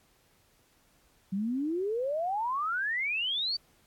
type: exponential sweep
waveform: sine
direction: up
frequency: 185.7 to 4669 Hz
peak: -28 dBFS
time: 1.32-3.57 s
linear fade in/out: 10 ms
effects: pink hiss -66 dBFS RMS until 3.86 s + AAC 64 kbps